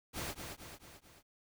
pink noise with echo, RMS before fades -40 dBFS, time 0.13-0.35 s, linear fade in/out 50 ms, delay 220 ms, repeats 4, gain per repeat -5 dB, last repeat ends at 1.23 s, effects none

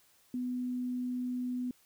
sine tone, 249.2 Hz, B3, 16 cents sharp, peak -32 dBFS, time 0.34-1.71 s, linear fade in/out 2 ms, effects white hiss -66 dBFS RMS until 1.85 s

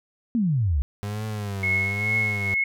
sine exponential sweep, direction down, 246.9 to 62.6 Hz, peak -19 dBFS, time 0.35-0.82 s, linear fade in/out 0 ms
35% pulse tone with vibrato, 101.1 Hz, G#2, 46 cents flat, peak -26 dBFS, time 1.03-2.54 s, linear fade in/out 0 ms, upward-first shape triangle, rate 1.1 Hz, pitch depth 140 cents each way
sine tone with tremolo, 2179 Hz, C#7, 30 cents flat, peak -19 dBFS, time 1.63-2.64 s, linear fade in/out 5 ms, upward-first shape triangle, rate 2.3 Hz, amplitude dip 65%
effects none

